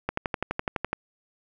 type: click train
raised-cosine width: 0.5 ms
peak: -11 dBFS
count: 11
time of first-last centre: 0.09-0.93 s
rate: 11.9 Hz
effects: none